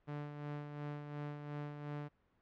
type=tone with tremolo; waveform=sawtooth; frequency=146.83 Hz; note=D3; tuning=in tune; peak=-36 dBFS; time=0.07-2.09 s; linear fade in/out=20 ms; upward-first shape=sine; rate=2.8 Hz; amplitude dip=50%; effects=pink hiss -75 dBFS RMS until 2.41 s + low-pass 2000 Hz 12 dB/octave